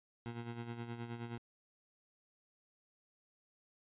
20% pulse tone with tremolo, 117.8 Hz, A#2, 19 cents sharp, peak -35 dBFS, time 0.26-1.38 s, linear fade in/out 0 ms, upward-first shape sine, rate 9.5 Hz, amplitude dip 60%, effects resampled to 8000 Hz

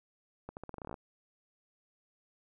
accelerating click train, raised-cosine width 1 ms, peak -28 dBFS, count 13, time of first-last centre 0.49-0.942 s, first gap 79 ms, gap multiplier 0.85, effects none

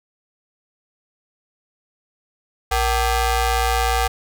sawtooth ring-modulated tone, 412.4 Hz, G#4, 12 cents flat, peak -10 dBFS, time 2.71-4.08 s, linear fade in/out 10 ms, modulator 354 Hz, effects none

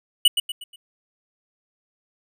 square tone with echo, 2942 Hz, F#7, 11 cents flat, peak -11 dBFS, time 0.25-0.28 s, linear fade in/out 5 ms, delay 120 ms, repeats 4, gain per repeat -8 dB, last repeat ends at 0.76 s, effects none

